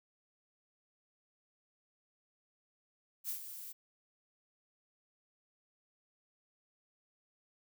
violet noise with ADSR envelope, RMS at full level -37 dBFS, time 3.24-3.73 s, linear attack 51 ms, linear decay 100 ms, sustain -10 dB, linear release 17 ms, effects none

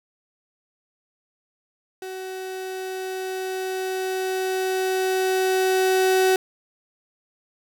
35% pulse tone with level ramp, 376 Hz, F#4, 28 cents sharp, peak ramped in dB -30 to -14 dBFS, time 2.02-6.36 s, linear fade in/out 2 ms, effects none

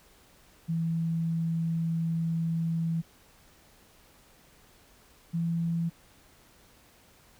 sine tone pair in turn, 164.81 / 167.59 Hz, E3 / E3, 0 / +29 cents, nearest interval unison, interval 29 cents, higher second, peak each -26 dBFS, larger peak neither, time 0.68-3.02 / 5.33-5.9 s, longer first, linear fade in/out 20 ms, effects pink hiss -59 dBFS RMS until 7.39 s

